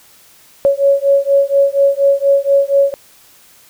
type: beating tone pair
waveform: sine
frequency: 554.4 / 558.6 Hz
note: C#5 / C#5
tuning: 0 / +13 cents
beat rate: 4.2 Hz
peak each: -12 dBFS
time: 0.65-2.94 s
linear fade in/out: 0 ms
effects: white hiss -46 dBFS RMS until 3.69 s